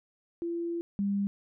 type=tone pair in turn; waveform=sine; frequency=340 / 200.1 Hz; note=F4 / G3; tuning=-46 / +36 cents; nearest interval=major sixth; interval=918 cents; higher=first; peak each=-30 / -26 dBFS; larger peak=second; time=0.42-0.81 / 0.99-1.27 s; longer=first; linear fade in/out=0 ms; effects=none